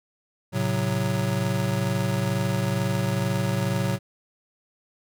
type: chord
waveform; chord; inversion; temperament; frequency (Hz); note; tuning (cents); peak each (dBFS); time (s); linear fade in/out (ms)
square; F# diminished; first; just; 111 / 133.2 / 185; A2 / C3 / F#3; +16 / +31 / 0; -28 / -28 / -28; 0.52-3.99; 50
effects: none